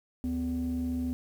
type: tone pair together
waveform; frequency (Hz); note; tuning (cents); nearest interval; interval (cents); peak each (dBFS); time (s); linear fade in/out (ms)
sine; 74.8 / 251.6; D2 / B3; +32 / +32; octave + major sixth; 2100; -33 / -28; 0.24-1.13; 0
effects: tanh soft clip ceiling -25 dBFS + 9-bit